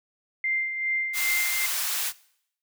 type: tone with tremolo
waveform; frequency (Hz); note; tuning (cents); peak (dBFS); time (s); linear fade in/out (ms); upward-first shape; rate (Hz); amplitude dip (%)
sine; 2093; C7; 0; -22; 0.44-1.66; 2; sine; 2.5; 50
type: high-pass noise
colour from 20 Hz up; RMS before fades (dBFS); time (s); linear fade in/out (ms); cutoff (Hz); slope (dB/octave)
white; -28; 1.13-2.13; 50; 1000; 12
effects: noise-tail reverb RT60 0.7 s tail -21 dB re dry